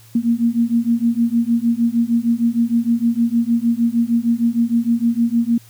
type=beating tone pair; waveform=sine; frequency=230.5 / 237 Hz; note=A#3 / A#3; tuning=-19 / +29 cents; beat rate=6.5 Hz; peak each=-17 dBFS; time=0.15-5.58 s; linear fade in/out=5 ms; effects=added 113 Hz sine -45 dBFS peak until 5.69 s + white hiss -49 dBFS RMS until 5.69 s